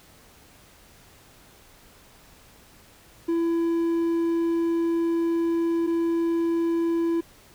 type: tone pair in turn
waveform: triangle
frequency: 334.6 / 334.6 Hz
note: E4 / E4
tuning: +26 / +26 cents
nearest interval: unison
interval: 0 cents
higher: neither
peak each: -19 dBFS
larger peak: neither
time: 3.28-5.87 / 5.87-7.21 s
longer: first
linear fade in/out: 10 ms
effects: pink hiss -53 dBFS RMS until 7.54 s